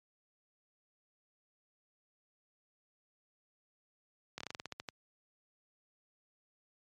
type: slowing click train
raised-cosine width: 0.2 ms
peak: -23 dBFS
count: 11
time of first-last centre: 4.38-4.888 s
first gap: 25 ms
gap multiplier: 1.15
effects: high-pass 80 Hz 12 dB/octave + MP3 96 kbps

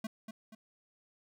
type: tone with echo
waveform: square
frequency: 220 Hz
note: A3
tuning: in tune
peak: -36 dBFS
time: 0.04-0.07 s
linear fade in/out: 5 ms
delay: 240 ms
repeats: 2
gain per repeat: -7 dB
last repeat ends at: 0.55 s
effects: none

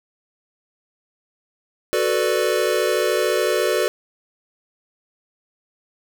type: chord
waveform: square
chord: B minor seventh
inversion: second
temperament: equal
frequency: 370 / 440 / 493.9 / 587.3 Hz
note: F#4 / A4 / B4 / D5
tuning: 0 / 0 / 0 / 0 cents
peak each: -24 dBFS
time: 1.93-3.88 s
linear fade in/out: 0 ms
effects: none

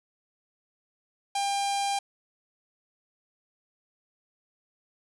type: tone with notch filter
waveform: sawtooth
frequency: 799 Hz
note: G5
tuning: 33 cents sharp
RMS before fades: -28 dBFS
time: 1.35-1.99 s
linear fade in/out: 5 ms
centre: 1700 Hz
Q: 1.4
effects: resampled to 24000 Hz + 9-bit

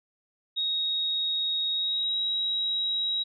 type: tone with pitch glide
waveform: sine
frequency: 3764 to 3839 Hz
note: A#7 to B7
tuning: +16 to -50 cents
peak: -25 dBFS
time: 0.56-3.24 s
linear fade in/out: 20 ms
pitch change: +34 cents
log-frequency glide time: 1.71-2.16 s
effects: none

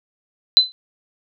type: tone with exponential decay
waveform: sine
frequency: 4033 Hz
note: B7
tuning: 36 cents sharp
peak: -3 dBFS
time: 0.57-0.72 s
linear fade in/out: 0 ms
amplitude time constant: 32 ms
effects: none

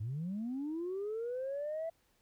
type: linear sweep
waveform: sine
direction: up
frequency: 98.6 to 666 Hz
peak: -34 dBFS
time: 0-1.9 s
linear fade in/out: 10 ms
effects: tanh soft clip ceiling -32 dBFS + pink hiss -73 dBFS RMS until 2.21 s

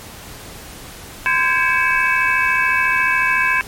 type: tone cluster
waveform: sine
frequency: 1026 / 1590 / 1664 / 2257 / 2609 Hz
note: C6 / G6 / G#6 / C#7 / E7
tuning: -34 / +24 / +3 / +31 / -18 cents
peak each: -20 dBFS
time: 1.26-3.61 s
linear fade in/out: 0 ms
effects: pink hiss -36 dBFS RMS until 3.67 s + MP3 64 kbps

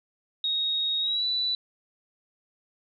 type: tone with pitch glide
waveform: sine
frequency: 3756 to 3966 Hz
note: A#7 to B7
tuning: +12 to +7 cents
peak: -24 dBFS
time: 0.44-1.55 s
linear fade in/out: 2 ms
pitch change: +95 cents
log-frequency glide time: 1-1.25 s
effects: none

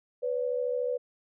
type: tone pair together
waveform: sine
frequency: 496.4 / 570 Hz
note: B4 / C#5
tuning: +9 / +48 cents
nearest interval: major second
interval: 239 cents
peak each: -28 / -33 dBFS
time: 0.22-0.98 s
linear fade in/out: 20 ms
effects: none

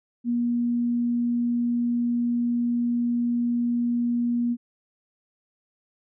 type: tone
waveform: sine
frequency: 239 Hz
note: A#3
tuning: 43 cents sharp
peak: -21 dBFS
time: 0.24-4.57 s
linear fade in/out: 50 ms
effects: none

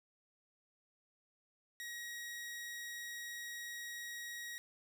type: tone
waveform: sawtooth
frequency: 1897 Hz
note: A#6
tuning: 30 cents sharp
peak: -40 dBFS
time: 1.8-4.58 s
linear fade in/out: 0 ms
effects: none

